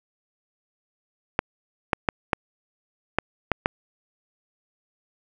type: clicks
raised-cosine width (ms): 0.5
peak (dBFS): -4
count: 7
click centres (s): 1.391 / 1.932 / 2.088 / 2.332 / 3.186 / 3.517 / 3.659
effects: none